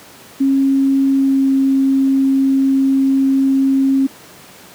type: tone with pitch glide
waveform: sine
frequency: 271.6 to 269.6 Hz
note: C#4 to C#4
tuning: -35 to -48 cents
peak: -10 dBFS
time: 0.4-4.07 s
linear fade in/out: 10 ms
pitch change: -13 cents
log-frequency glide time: 1.12-1.5 s
effects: pink hiss -40 dBFS RMS until 4.74 s + high-pass 150 Hz 12 dB/octave